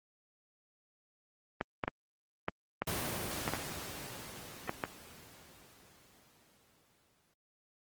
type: clicks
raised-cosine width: 0.5 ms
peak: -16 dBFS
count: 9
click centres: 1.611 / 1.838 / 1.879 / 2.484 / 2.82 / 3.478 / 3.536 / 4.694 / 4.838 s
type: noise with exponential decay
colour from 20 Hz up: pink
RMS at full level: -34 dBFS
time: 2.87-7.34 s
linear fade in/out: 5 ms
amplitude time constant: 970 ms
effects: high-pass 80 Hz 12 dB/octave + Opus 24 kbps